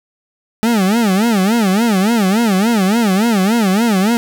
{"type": "tone with vibrato", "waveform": "40% pulse", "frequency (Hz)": 210, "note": "G#3", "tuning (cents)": 19, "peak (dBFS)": -10, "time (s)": [0.63, 4.17], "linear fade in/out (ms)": 0, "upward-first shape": "sine", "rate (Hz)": 3.5, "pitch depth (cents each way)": 220, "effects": []}